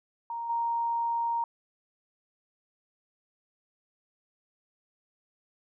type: tone with level steps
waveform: sine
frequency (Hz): 932.3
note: A#5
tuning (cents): 0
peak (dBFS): -32 / -26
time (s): 0.3-1.44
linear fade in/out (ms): 2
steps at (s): 0.49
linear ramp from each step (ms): 10
effects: none